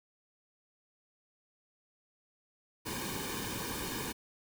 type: noise with comb filter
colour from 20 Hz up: pink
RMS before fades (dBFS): -38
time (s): 2.85-4.13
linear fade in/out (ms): 20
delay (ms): 1.5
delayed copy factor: -0.75
effects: none